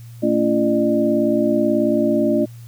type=tone cluster; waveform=sine; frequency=223.6 / 281.7 / 340.5 / 602 Hz; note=A3 / C#4 / F4 / D5; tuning=+28 / +28 / -44 / +43 cents; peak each=-20 dBFS; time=0.22-2.46 s; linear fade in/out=20 ms; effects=added 117 Hz sine -35 dBFS peak until 2.67 s + white hiss -52 dBFS RMS until 2.67 s